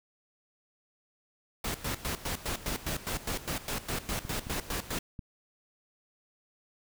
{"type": "noise with tremolo", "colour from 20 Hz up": "pink", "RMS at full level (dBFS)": -33, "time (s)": [1.64, 4.99], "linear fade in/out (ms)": 5, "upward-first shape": "square", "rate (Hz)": 4.9, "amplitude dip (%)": 80}
{"type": "clicks", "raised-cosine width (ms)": 5, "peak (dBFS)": -27, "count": 8, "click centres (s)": [2.681, 3.17, 3.509, 3.902, 3.942, 4.251, 4.469, 5.192]}
{"effects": []}